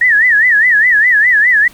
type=tone with vibrato; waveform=sine; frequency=1831 Hz; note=A#6; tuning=32 cents flat; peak=-6 dBFS; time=0.01-1.68 s; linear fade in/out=5 ms; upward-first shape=sine; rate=4.9 Hz; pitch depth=170 cents each way; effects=pink hiss -41 dBFS RMS until 1.73 s